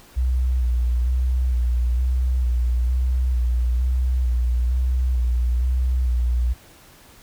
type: tone with vibrato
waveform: sine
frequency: 61.74 Hz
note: B1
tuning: in tune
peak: -17 dBFS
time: 0.16-6.54 s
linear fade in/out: 20 ms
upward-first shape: square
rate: 1.1 Hz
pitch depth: 37 cents each way
effects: pink hiss -49 dBFS RMS until 7.22 s